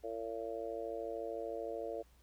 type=harmonic tone; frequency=113.3 Hz; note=A#2; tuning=49 cents flat; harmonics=3 / 4 / 5 / 6; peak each=-47 / -42 / -43 / -45 dBFS; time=0.03-2.03 s; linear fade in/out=20 ms; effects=added 60 Hz sine -63 dBFS peak until 2.22 s + pink hiss -70 dBFS RMS until 2.22 s